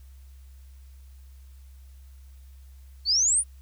sine exponential sweep, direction up, 4292 to 9910 Hz, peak -19 dBFS, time 3.05-3.44 s, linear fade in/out 50 ms, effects added 66 Hz sine -45 dBFS peak until 3.61 s + white hiss -64 dBFS RMS until 3.61 s

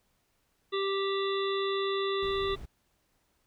harmonic tone, 392 Hz, G4, in tune, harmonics 1 / 3 / 5 / 7 / 9 / 10, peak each -29 / -35 / -41 / -45 / -38 / -42 dBFS, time 0.72-2.56 s, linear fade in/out 20 ms
brown noise, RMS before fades -43 dBFS, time 2.22-2.66 s, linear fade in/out 10 ms
effects pink hiss -73 dBFS RMS until 3.46 s

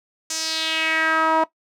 sawtooth tone with band-pass filter sweep, 320 Hz, D#4, 49 cents sharp, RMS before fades -21 dBFS, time 0.3-1.44 s, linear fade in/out 5 ms, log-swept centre 6600 to 860 Hz, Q 3, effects noise-tail reverb RT60 0.1 s tail -17 dB re dry

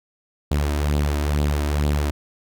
sawtooth tone with flanger, 73.42 Hz, D2, in tune, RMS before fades -21 dBFS, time 0.51-2.11 s, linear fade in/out 5 ms, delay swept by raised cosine 0.24 to 3.24 ms, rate 2.2 Hz, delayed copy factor +0.55, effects none

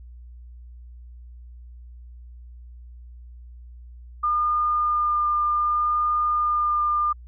sine tone with vibrato, 1208 Hz, D6, 48 cents sharp, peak -19 dBFS, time 4.23-7.13 s, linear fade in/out 10 ms, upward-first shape sine, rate 0.65 Hz, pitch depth 9 cents each way, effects added 60 Hz sine -40 dBFS peak until 7.27 s

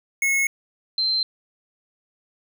square / sine tone pair in turn, 2181 / 4117 Hz, C#7 / C8, -29 / -29 cents, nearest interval major seventh, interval 1100 cents, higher second, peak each -19 dBFS, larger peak neither, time 0.22-0.47 / 0.98-1.23 s, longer neither, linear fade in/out 2 ms, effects none

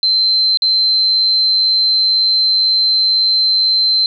sine tone with dropouts, 4099 Hz, C8, 36 cents flat, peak -10 dBFS, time 0.03-4.06 s, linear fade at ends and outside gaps 1 ms, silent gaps 0.573-0.621 s, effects none

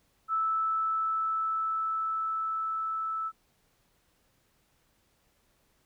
sine tone with level ramp, 1313 Hz, E6, 7 cents flat, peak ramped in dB -25 to -30 dBFS, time 0.28-3.32 s, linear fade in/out 50 ms, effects pink hiss -70 dBFS RMS until 5.85 s

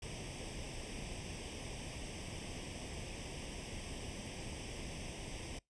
pink noise with comb filter, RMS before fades -45 dBFS, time 0.02-5.59 s, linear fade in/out 5 ms, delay 0.36 ms, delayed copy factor +0.8, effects noise-tail reverb RT60 0.2 s tail -26 dB re dry + resampled to 22050 Hz

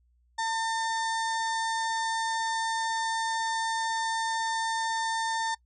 harmonic tone, 902 Hz, A5, 43 cents sharp, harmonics 1 / 2 / 4 / 5 / 6 / 7 / 8 / 9 / 10, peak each -28 / -34 / -40 / -42 / -44 / -45 / -46 / -47 / -48 dBFS, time 0.38-5.55 s, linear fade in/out 10 ms, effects noise-tail reverb RT60 0.1 s tail -24 dB re dry + added 60 Hz sine -63 dBFS peak until 5.65 s

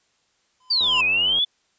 square tone with exponential growth, 1016 Hz, B5, 49 cents sharp, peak -21 dBFS, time 0.6-1.01 s, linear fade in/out 5 ms, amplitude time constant 88 ms
sine exponential two-way sweep, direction down then up, 4794 to 2455 to 3512 Hz, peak -17 dBFS, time 0.7-1.45 s, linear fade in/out 10 ms, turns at 1.04 s
click train, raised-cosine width 1 ms, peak -25 dBFS, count 56, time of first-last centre 0.81-1.385 s, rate 95.7 Hz
effects white hiss -66 dBFS RMS until 1.78 s + resampled to 16000 Hz

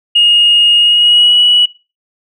sine tone with pitch glide, 2859 to 2934 Hz, F7 to F#7, +40 to -15 cents, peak -4 dBFS, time 0.15-1.66 s, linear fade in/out 10 ms, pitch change +45 cents, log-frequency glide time 0.77-1.41 s, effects noise-tail reverb RT60 0.3 s tail -19 dB re dry + tanh soft clip ceiling 0 dBFS

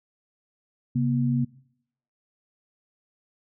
sine tone pair together, 134.4 / 239.5 Hz, C3 / A#3, +47 / +47 cents, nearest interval minor seventh, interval 1000 cents, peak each -23 / -24 dBFS, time 0.95-1.45 s, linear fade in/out 10 ms, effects noise-tail reverb RT60 0.7 s tail -21 dB re dry

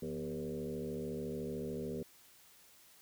sine tone with frequency modulation, 320 Hz, D#4, 49 cents sharp, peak -37 dBFS, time 0.02-2.03 s, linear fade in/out 5 ms, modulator 73.7 Hz, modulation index 2.5, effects white hiss -62 dBFS RMS until 3.01 s

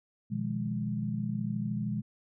sine chord, F half-diminished seventh, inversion second, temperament equal with one note detuned, 121.56 / 155.56 / 174.61 / 207.7 Hz, Cb3 / Eb3 / F3 / Ab3, -27 / 0 / 0 / 0 cents, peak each -35 / -38 / -38 / -33 dBFS, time 0.3-2.02 s, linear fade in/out 20 ms, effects none

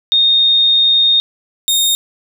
sine / sawtooth tone pair in turn, 3689 / 3689 Hz, A#7 / A#7, -19 / -19 cents, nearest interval unison, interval 0 cents, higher neither, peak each -8 dBFS, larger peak neither, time 0.12-1.2 / 1.68-1.95 s, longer first, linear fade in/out 0 ms, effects none

